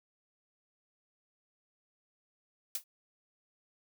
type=noise with exponential decay; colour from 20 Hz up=blue; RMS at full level=-30 dBFS; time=2.75-2.84 s; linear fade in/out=2 ms; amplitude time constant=19 ms; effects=none